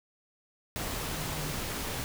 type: tone in noise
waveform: sine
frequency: 150.3 Hz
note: D3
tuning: 40 cents sharp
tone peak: -40 dBFS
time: 1.11-1.52 s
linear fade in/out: 0 ms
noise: pink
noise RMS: -35 dBFS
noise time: 0.76-2.04 s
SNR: -8 dB
effects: none